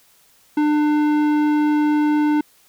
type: tone with low-pass filter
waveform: square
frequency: 299.3 Hz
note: D4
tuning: 33 cents sharp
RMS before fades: -17 dBFS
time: 0.57-2.41 s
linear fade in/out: 5 ms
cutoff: 1800 Hz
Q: 0.51
effects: white hiss -55 dBFS RMS until 2.68 s